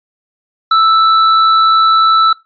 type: tone with hard clipping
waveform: triangle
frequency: 1318.5 Hz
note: E6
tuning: in tune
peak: -8 dBFS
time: 0.71-2.33 s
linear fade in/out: 5 ms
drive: 17 dB
effects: noise-tail reverb RT60 0.2 s tail -19 dB re dry + resampled to 11025 Hz